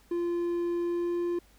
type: tone with pitch glide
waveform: triangle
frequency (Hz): 345.7 to 347.7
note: F4 to F4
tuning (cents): -18 to -8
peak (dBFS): -25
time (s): 0.11-1.39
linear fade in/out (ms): 5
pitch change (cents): +10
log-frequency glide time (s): 0.83-1.19
effects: added 50 Hz sine -60 dBFS peak until 1.58 s + pink hiss -62 dBFS RMS until 1.58 s